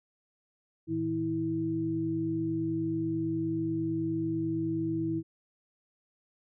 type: tone cluster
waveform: sine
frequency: 110.3 / 159.5 / 325.7 Hz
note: A2 / D#3 / E4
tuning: +5 / +43 / -21 cents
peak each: -38 / -36 / -29 dBFS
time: 0.87-5.23 s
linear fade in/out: 50 ms
effects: none

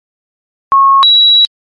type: tone pair in turn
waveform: sine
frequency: 1093 / 3895 Hz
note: C#6 / B7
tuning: -25 / -25 cents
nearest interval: octave + minor seventh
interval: 2200 cents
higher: second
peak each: -3 dBFS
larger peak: neither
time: 0.72-1.03 / 1.03-1.45 s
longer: second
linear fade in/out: 0 ms
effects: MP3 48 kbps

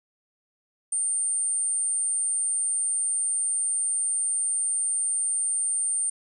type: tone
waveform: sine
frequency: 8920 Hz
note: C#9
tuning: 10 cents sharp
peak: -23 dBFS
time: 0.92-6.1 s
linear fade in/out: 5 ms
effects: none

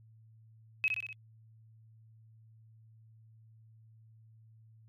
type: tone with echo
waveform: sine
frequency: 2557 Hz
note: D#7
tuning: 47 cents sharp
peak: -25 dBFS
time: 0.84-0.88 s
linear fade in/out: 0 ms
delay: 62 ms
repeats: 4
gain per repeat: -4 dB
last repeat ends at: 1.128 s
effects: added 111 Hz sine -56 dBFS peak until 4.88 s + MP3 96 kbps

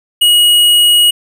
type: tone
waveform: square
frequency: 2900 Hz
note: F#7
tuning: 35 cents flat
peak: -6 dBFS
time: 0.21-1.11 s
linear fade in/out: 10 ms
effects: none

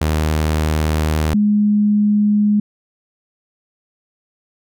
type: tone pair in turn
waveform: sawtooth / sine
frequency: 77.6 / 208.2 Hz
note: D#2 / G#3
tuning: -4 / +5 cents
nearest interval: octave + perfect fourth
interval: 1709 cents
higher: second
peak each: -11 dBFS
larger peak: neither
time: 0.01-1.34 / 1.34-2.6 s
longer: first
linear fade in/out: 5 ms
effects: none

